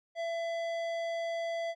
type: tone with tanh clipping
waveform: sine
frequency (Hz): 670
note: E5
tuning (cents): +28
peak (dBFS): -34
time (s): 0.15-1.75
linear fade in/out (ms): 50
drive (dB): 14
effects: none